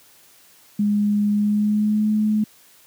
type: tone with pitch glide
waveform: sine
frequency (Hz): 206.7 to 213.5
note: G#3 to G#3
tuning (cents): -8 to +48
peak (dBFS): -16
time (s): 0.79-2.44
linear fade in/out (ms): 5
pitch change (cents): +56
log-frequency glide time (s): 1.32-2.09
effects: white hiss -52 dBFS RMS until 2.86 s + high-pass 80 Hz 12 dB/octave